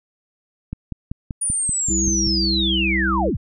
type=click train; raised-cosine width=5 ms; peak=-14 dBFS; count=9; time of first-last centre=0.73-2.271 s; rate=5.19 Hz
type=linear sweep; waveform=sine; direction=down; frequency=9630 to 30.75 Hz; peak=-19 dBFS; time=1.41-3.37 s; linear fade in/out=10 ms
type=harmonic tone; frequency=65.41 Hz; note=C2; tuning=in tune; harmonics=1 / 3 / 5; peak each=-24 / -24 / -24 dBFS; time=1.89-3.31 s; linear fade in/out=20 ms
effects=none